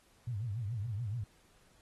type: tone with vibrato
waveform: sine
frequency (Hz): 110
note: A2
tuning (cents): 0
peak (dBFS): -34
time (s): 0.27-1.24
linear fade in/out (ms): 5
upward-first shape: triangle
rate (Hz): 7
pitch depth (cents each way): 260
effects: pink hiss -67 dBFS RMS until 1.81 s + AAC 32 kbps